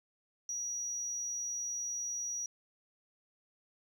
sine tone, 5790 Hz, F#8, 38 cents flat, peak -34 dBFS, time 0.49-2.46 s, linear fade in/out 2 ms, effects tanh soft clip ceiling -31 dBFS + 11-bit

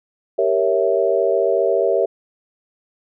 sine chord, G diminished seventh, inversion none, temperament equal, 392 / 466.2 / 554.4 / 659.3 Hz, G4 / Bb4 / Db5 / Fb5, 0 / 0 / 0 / 0 cents, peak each -20 dBFS, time 0.38-2.06 s, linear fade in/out 10 ms, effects none

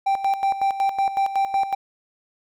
triangle tone with tremolo, 784 Hz, G5, in tune, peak -15 dBFS, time 0.06-1.75 s, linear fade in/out 10 ms, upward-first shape square, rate 5.4 Hz, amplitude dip 70%, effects none

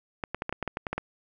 clicks, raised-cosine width 0.5 ms, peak -15 dBFS, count 11, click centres 0.238 / 0.346 / 0.421 / 0.494 / 0.526 / 0.627 / 0.677 / 0.771 / 0.868 / 0.93 / 0.98 s, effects none

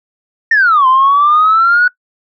sine exponential two-way sweep, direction down then up, 1849 to 1024 to 1483 Hz, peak -5 dBFS, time 0.51-1.88 s, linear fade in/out 5 ms, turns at 0.87 s, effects noise-tail reverb RT60 0.1 s tail -21 dB re dry + tanh soft clip ceiling -2 dBFS

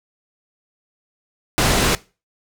pink low-pass noise, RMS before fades -17 dBFS, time 1.58-1.95 s, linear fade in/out 0 ms, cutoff 9500 Hz, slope 12 dB/octave, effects noise-tail reverb RT60 0.3 s tail -20 dB re dry

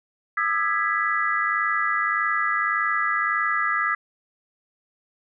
sine chord, E major seventh, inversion third, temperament equal with one note detuned, 1216.8 / 1318.5 / 1661.2 / 1975.5 Hz, D#6 / E6 / G#6 / B6, -39 / 0 / 0 / 0 cents, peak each -26 dBFS, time 0.37-3.95 s, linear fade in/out 5 ms, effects none

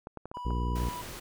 clicks, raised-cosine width 1 ms, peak -26 dBFS, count 6, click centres 0.071 / 0.173 / 0.256 / 0.315 / 0.371 / 0.506 s
triangle tone, 983 Hz, B5, 8 cents flat, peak -35 dBFS, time 0.34-1.02 s, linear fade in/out 10 ms
harmonic tone, 59.7 Hz, A#1, 42 cents sharp, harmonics 1 / 2 / 3 / 4 / 5 / 6 / 7 / 8, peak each -29 / -35 / -39 / -41 / -43 / -45 / -46 / -47 dBFS, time 0.45-0.89 s, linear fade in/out 5 ms
pink noise, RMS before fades -42 dBFS, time 0.75-1.2 s, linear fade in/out 10 ms
effects none

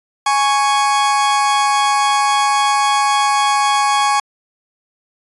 40% pulse tone pair together, 830.6 / 1108.7 Hz, G#5 / C#6, 0 / 0 cents, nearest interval perfect fourth, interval 500 cents, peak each -14 / -15 dBFS, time 0.26-4.2 s, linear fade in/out 5 ms, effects resampled to 24000 Hz

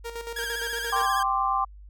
sawtooth tone with tremolo, 466.2 Hz, A#4, in tune, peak -28 dBFS, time 0.04-1.07 s, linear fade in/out 20 ms, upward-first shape square, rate 8.7 Hz, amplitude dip 60%
sawtooth tone with vibrato, 1627 Hz, G#6, 36 cents flat, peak -26 dBFS, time 0.36-1.23 s, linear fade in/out 5 ms, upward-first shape triangle, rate 15 Hz, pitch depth 78 cents each way
sine chord, G suspended fourth, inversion none, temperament equal, 784 / 1046.5 / 1174.7 Hz, G5 / C6 / D6, 0 / 0 / 0 cents, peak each -27 / -26 / -26 dBFS, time 0.92-1.65 s, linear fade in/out 10 ms
effects added 50 Hz sine -43 dBFS peak until 1.89 s

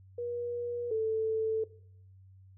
sine tone pair in turn, 480 / 441.2 Hz, B4 / A4, -49 / +5 cents, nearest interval minor second, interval 146 cents, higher first, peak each -33 / -27 dBFS, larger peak second, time 0.18-0.91 / 0.91-1.64 s, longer neither, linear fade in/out 5 ms, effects noise-tail reverb RT60 0.6 s tail -19 dB re dry + added 95 Hz sine -53 dBFS peak until 2.57 s

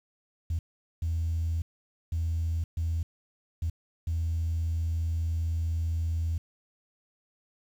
sine tone bursts at uneven times, 82.41 Hz, E2, in tune, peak -25 dBFS, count 6, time 0.5-0.59 / 1.02-1.62 / 2.12-2.64 / 2.77-3.03 / 3.62-3.7 / 4.07-6.38 s, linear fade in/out 5 ms, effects tanh soft clip ceiling -22 dBFS + 9-bit

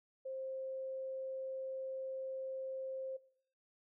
sine tone, 528 Hz, C5, 16 cents sharp, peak -40 dBFS, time 0.25-3.17 s, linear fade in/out 10 ms, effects noise-tail reverb RT60 0.6 s tail -18 dB re dry

